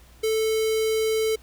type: tone with notch filter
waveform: square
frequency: 440 Hz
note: A4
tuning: in tune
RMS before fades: -23 dBFS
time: 0.23-1.36 s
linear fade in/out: 10 ms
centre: 1200 Hz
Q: 1.3
effects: added 60 Hz sine -50 dBFS peak until 1.42 s + pink hiss -55 dBFS RMS until 1.42 s